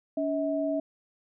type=tone pair together; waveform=sine; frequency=285.5 / 642 Hz; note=D4 / E5; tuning=-49 / -46 cents; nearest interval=octave + major second; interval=1403 cents; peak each=-29 / -28 dBFS; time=0.17-0.8 s; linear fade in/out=5 ms; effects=none